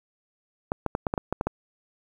clicks, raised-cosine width 1 ms, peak -11 dBFS, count 9, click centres 0.719 / 0.863 / 0.951 / 1.068 / 1.139 / 1.178 / 1.326 / 1.411 / 1.47 s, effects 8-bit

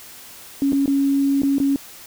sine tone with dropouts, 277.2 Hz, C#4, in tune, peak -15 dBFS, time 0.62-1.76 s, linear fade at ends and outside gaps 1 ms, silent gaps 0.722-0.73 / 0.859-0.878 / 1.419-1.433 / 1.583-1.601 s, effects white hiss -41 dBFS RMS until 2.06 s

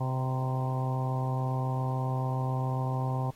harmonic tone with a mistuned harmonic, 129.6 Hz, C3, 16 cents flat, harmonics 1 / 2 / 3 / 4 / 5 / 6 / 7 / 8, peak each -28 / -40 / -43 / -42 / -42 / -39 / -40 / -42 dBFS, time 0-3.31 s, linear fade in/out 10 ms, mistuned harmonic 7, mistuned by +37 cents, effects pink hiss -60 dBFS RMS until 3.35 s + AAC 48 kbps

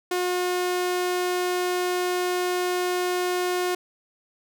sawtooth tone, 360 Hz, F#4, 47 cents flat, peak -19 dBFS, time 0.11-3.75 s, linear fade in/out 5 ms, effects none

